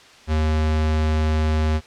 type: tone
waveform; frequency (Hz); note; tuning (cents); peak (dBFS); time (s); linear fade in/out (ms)
square; 77.78; D#2; 0; -18; 0.27-1.81; 50
effects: white hiss -47 dBFS RMS until 1.86 s + low-pass 5000 Hz 12 dB/octave